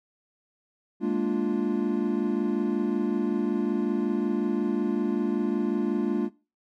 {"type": "chord", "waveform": "triangle", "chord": "Bb dominant seventh", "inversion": "third", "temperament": "equal", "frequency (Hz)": [207.7, 233.1, 293.7, 349.2], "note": ["Ab3", "Bb3", "D4", "F4"], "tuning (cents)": [0, 0, 0, 0], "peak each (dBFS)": -27, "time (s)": [1, 6.3], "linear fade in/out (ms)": 50, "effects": ["noise-tail reverb RT60 0.3 s tail -19 dB re dry"]}